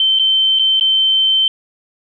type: tone with dropouts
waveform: sine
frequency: 3097 Hz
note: G7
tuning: 22 cents flat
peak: -10 dBFS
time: 0-1.48 s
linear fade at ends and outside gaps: 2 ms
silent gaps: 0.189-0.195 / 0.589-0.594 / 0.798-0.809 s
effects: none